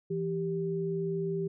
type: tone pair together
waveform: sine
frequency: 166.54 / 392 Hz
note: E3 / G4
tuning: +18 / 0 cents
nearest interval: octave + minor third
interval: 1482 cents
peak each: -33 / -31 dBFS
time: 0.1-1.48 s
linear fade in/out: 10 ms
effects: none